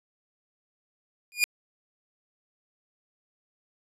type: tone with exponential growth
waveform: sawtooth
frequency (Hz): 2433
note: D#7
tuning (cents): -39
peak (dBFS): -13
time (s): 1.32-1.44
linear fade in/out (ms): 0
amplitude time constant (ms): 26
effects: resampled to 32000 Hz